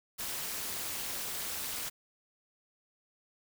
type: noise with amplitude modulation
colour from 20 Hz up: white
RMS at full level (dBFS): -34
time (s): 0.18-1.9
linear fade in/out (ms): 20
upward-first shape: sine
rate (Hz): 220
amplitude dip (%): 80
effects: none